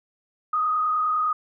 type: tone with frequency modulation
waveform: sine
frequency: 1244.5 Hz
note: D#6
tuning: in tune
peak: -20 dBFS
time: 0.53-1.33 s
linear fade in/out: 5 ms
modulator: 29.8 Hz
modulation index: 0.89
effects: none